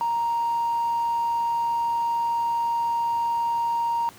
sine tone with hard clipping, 934 Hz, A#5, 3 cents sharp, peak -22 dBFS, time 0.01-4.09 s, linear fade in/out 0 ms, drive 1 dB, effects pink hiss -48 dBFS RMS until 4.18 s + high-pass 80 Hz 12 dB/octave

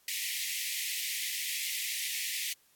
pink high-pass noise, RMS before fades -35 dBFS, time 0.08-2.53 s, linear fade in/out 2 ms, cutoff 1900 Hz, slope 96 dB/octave, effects white hiss -66 dBFS RMS until 2.75 s + AAC 64 kbps

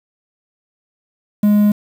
triangle tone with quantisation, 207.7 Hz, G#3, in tune, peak -7 dBFS, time 1.43-1.72 s, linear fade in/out 5 ms, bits 6, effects none

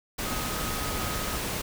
sine tone in noise, 1261 Hz, D#6, 23 cents sharp, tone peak -38 dBFS, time 0.25-1.37 s, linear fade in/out 10 ms, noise pink, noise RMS -31 dBFS, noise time 0.18-1.62 s, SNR -10 dB, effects none

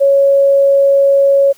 sine tone, 554.4 Hz, C#5, in tune, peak -6 dBFS, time 0-1.53 s, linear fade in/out 20 ms, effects white hiss -47 dBFS RMS until 1.57 s

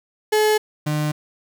35% pulse tone pair in turn, 427.8 / 150.89 Hz, A4 / D3, -49 / +47 cents, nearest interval octave + tritone, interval 1804 cents, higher first, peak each -13 / -18 dBFS, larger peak first, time 0.32-0.58 / 0.86-1.12 s, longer neither, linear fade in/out 10 ms, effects none

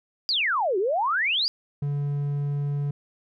sine exponential two-way sweep, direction down then up, 4978 to 356.8 to 4978 Hz, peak -21 dBFS, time 0.29-1.48 s, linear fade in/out 0 ms, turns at 0.78 s
triangle tone, 143.5 Hz, D3, 40 cents flat, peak -22 dBFS, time 1.82-2.91 s, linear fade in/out 5 ms
effects none

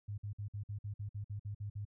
sine tone bursts, 102.8 Hz, G#2, 17 cents flat, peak -38 dBFS, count 12, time 0.08-1.852 s, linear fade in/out 10 ms, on 100 ms, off 52 ms, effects none

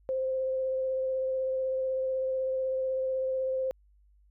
sine tone with vibrato, 523.3 Hz, C5, in tune, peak -27 dBFS, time 0.09-3.71 s, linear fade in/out 0 ms, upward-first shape sine, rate 16 Hz, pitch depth 12 cents each way, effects added 50 Hz sine -59 dBFS peak until 4.3 s

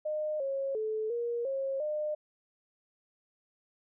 sine tone with pitch steps, 611 / 545 / 434.8 / 473.1 / 541 / 605 Hz, D#5 / C#5 / A4 / A#4 / C#5 / D#5, -32 / -29 / -21 / +26 / -42 / -49 cents, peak -30 dBFS, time 0.05-2.15 s, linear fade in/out 10 ms, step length 350 ms, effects none

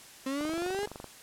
35% pulse exponential sweep, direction up, 261.6 to 421.1 Hz, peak -29 dBFS, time 0.26-0.86 s, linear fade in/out 5 ms
click train, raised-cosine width 1 ms, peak -27 dBFS, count 16, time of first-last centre 0.41-1.043 s, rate 23.7 Hz
effects white hiss -51 dBFS RMS until 1.22 s + low-pass 11000 Hz 12 dB/octave

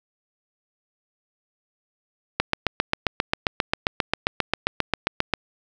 click train, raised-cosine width 0.3 ms, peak -3 dBFS, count 23, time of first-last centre 2.4-5.337 s, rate 7.49 Hz, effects none

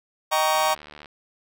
40% pulse chord, Eb dominant seventh, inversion none, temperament just, 622.3 / 777.8 / 933.4 / 1120.1 Hz, Eb5 / G5 / Bb5 / Db6, 0 / -14 / +2 / +18 cents, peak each -24 dBFS, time 0.31-0.75 s, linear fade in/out 20 ms
click train, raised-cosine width 0.3 ms, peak -25 dBFS, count 39, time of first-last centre 0.55-1.058 s, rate 74.8 Hz
effects none

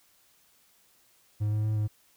triangle tone with pitch steps, 105.3 / 106.8 / 108 / 106.1 Hz, G#2 / G#2 / A2 / G#2, +24 / +49 / -32 / +38 cents, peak -23 dBFS, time 1.4-1.88 s, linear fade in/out 20 ms, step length 120 ms, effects white hiss -64 dBFS RMS until 2.16 s

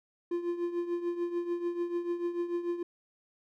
triangle tone with tremolo, 346.9 Hz, F4, 12 cents flat, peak -25 dBFS, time 0.31-2.83 s, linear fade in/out 5 ms, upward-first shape triangle, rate 6.8 Hz, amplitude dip 75%, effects none

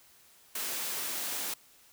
white high-pass noise, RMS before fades -35 dBFS, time 0.55-1.54 s, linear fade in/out 5 ms, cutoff 220 Hz, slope 12 dB/octave, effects white hiss -60 dBFS RMS until 1.92 s

